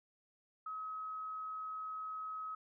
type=tone; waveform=sine; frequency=1276 Hz; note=D#6; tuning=43 cents sharp; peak=-40 dBFS; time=0.66-2.55 s; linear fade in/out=5 ms; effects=none